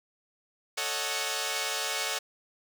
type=chord; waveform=5% pulse; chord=D# half-diminished seventh; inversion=second; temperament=equal; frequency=440 / 554.4 / 622.3 / 740 Hz; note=A4 / C#5 / D#5 / F#5; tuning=0 / 0 / 0 / 0 cents; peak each=-24 / -23 / -25 / -23 dBFS; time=0.77-2.19 s; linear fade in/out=10 ms; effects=none